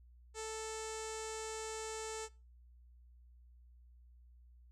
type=tone with low-pass filter; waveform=sawtooth; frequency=440 Hz; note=A4; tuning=in tune; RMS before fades=-43 dBFS; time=0.34-2.29 s; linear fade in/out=50 ms; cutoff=7600 Hz; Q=4.5; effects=noise-tail reverb RT60 0.3 s tail -20 dB re dry + added 60 Hz sine -58 dBFS peak until 4.71 s